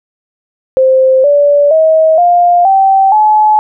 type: tone with pitch steps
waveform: sine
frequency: 523.3 / 577.3 / 636.9 / 702.6 / 775.1 / 855 Hz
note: C5 / D5 / D#5 / F5 / G5 / A5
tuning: 0 / -30 / +40 / +10 / -20 / -50 cents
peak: -4 dBFS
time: 0.77-3.59 s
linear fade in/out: 0 ms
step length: 470 ms
effects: none